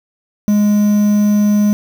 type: tone with quantisation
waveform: triangle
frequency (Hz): 207.7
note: G#3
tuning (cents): 0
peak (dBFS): -7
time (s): 0.48-1.73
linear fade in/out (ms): 0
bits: 5
effects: none